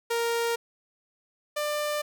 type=tone pair in turn; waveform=sawtooth; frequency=466.2 / 595 Hz; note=A#4 / D5; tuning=0 / +22 cents; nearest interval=major third; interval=422 cents; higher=second; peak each=-21 / -23 dBFS; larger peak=first; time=0.1-0.56 / 1.56-2.02 s; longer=neither; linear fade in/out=10 ms; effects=none